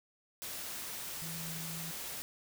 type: tone in noise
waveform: sine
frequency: 164.1 Hz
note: E3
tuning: 8 cents flat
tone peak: -43 dBFS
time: 1.22-1.91 s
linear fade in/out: 0 ms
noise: white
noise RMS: -42 dBFS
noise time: 0.42-2.22 s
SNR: -4 dB
effects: none